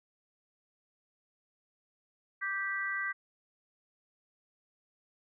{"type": "chord", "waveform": "sine", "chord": "G major", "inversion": "second", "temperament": "just", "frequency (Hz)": [1176, 1568, 1960], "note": ["D6", "G6", "B6"], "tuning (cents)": [2, 0, -14], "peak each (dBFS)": [-40, -35, -35], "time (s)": [2.41, 3.13], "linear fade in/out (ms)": 20, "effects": []}